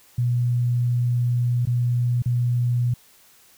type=tone with dropouts; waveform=sine; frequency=121.6 Hz; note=B2; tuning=26 cents flat; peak=-18 dBFS; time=0.18-2.94 s; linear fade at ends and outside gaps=5 ms; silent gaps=1.654-1.671 / 2.222-2.258 s; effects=white hiss -54 dBFS RMS until 3.57 s